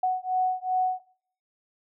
sine beating tone pair, 740 / 742.6 Hz, F#5 / F#5, 0 / +6 cents, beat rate 2.6 Hz, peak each -26 / -27 dBFS, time 0.03-1 s, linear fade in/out 5 ms, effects noise-tail reverb RT60 0.6 s tail -18 dB re dry

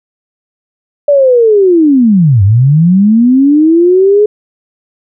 sine linear two-way sweep, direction down then up, 587.3 to 93.5 to 425.3 Hz, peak -3 dBFS, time 1.08-4.26 s, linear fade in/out 5 ms, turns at 2.43 s, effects none

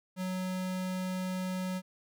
square tone, 185 Hz, F#3, in tune, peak -33 dBFS, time 0.16-1.82 s, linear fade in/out 50 ms, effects none

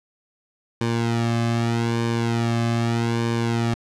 sawtooth tone with flanger, 116.54 Hz, A#2, in tune, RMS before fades -22 dBFS, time 0.81-3.74 s, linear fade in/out 0 ms, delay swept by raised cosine 1.5 to 2.12 ms, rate 0.81 Hz, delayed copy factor -1, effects low-pass 7000 Hz 12 dB/octave

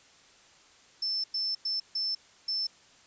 sine tone bursts at uneven times, 5300 Hz, E8, 9 cents sharp, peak -28 dBFS, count 5, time 1.02-1.24 / 1.34-1.55 / 1.65-1.8 / 1.95-2.15 / 2.48-2.67 s, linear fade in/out 5 ms, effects white hiss -58 dBFS RMS until 3.06 s + resampled to 16000 Hz

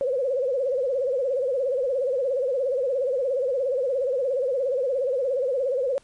sine tone with vibrato, 523.3 Hz, C5, in tune, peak -21 dBFS, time 0.01-5.98 s, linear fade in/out 0 ms, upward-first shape sine, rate 17 Hz, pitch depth 130 cents each way, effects pink hiss -59 dBFS RMS until 6.03 s + MP3 48 kbps

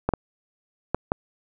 clicks, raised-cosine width 1 ms, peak -7 dBFS, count 4, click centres 0.09 / 0.137 / 0.946 / 1.119 s, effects none

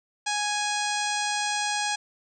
harmonic tone, 830.6 Hz, G#5, in tune, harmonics 1 / 2 / 3 / 4 / 5 / 6 / 7 / 8 / 9 / 10, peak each -29 / -32 / -34 / -35 / -36 / -37 / -37 / -38 / -39 / -39 dBFS, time 0.26-1.96 s, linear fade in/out 10 ms, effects none

